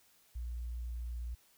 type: tone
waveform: sine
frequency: 59.4 Hz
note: A#1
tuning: 33 cents sharp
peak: -37 dBFS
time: 0.35-1.35 s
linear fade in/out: 10 ms
effects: white hiss -67 dBFS RMS until 1.57 s